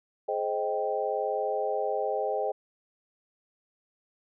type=chord; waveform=sine; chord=Ab major seventh; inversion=none; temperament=equal with one note detuned; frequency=423.1 / 523.3 / 622.3 / 784 Hz; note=Ab4 / C5 / Eb5 / G5; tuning=+32 / 0 / 0 / 0 cents; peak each=-32 dBFS; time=0.28-2.52 s; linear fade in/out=10 ms; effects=none